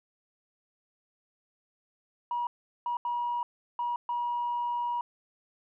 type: tone bursts at uneven times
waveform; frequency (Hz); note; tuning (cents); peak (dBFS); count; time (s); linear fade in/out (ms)
sine; 960; B5; -49; -27; 5; 2.31-2.47 / 2.86-2.97 / 3.05-3.43 / 3.79-3.96 / 4.09-5.01; 2
effects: tanh soft clip ceiling -24 dBFS